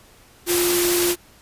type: tone in noise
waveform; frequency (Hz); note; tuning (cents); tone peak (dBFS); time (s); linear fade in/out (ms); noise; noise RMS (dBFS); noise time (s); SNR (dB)
sine; 350; F4; +4; -19; 0.46-1.16; 50; white; -21; 0.46-1.16; -1
effects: pink hiss -51 dBFS RMS until 1.41 s + resampled to 32000 Hz